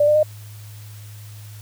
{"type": "tone with pitch steps", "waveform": "sine", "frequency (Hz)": [587, 601, 612], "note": ["D5", "D5", "D#5"], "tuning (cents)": [-1, 40, -29], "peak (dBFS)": -12, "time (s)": [0, 0.231], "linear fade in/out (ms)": 5, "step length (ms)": 77, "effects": ["added 105 Hz sine -36 dBFS peak until 1.61 s", "white hiss -47 dBFS RMS until 1.61 s"]}